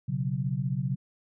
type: chord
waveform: sine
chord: B suspended second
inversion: none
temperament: just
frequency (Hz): 123.47 / 138.9 / 185.21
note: B2 / C#3 / F#3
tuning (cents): 0 / +4 / +2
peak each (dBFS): -32 / -29 / -33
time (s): 0.08-0.96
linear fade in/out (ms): 10
effects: none